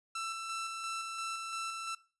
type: tone with tremolo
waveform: sawtooth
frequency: 1334 Hz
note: E6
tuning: 20 cents sharp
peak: -32 dBFS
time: 0.15-1.95 s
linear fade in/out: 5 ms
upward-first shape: square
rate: 2.9 Hz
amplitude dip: 30%
effects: noise-tail reverb RT60 0.4 s tail -22 dB re dry + resampled to 24000 Hz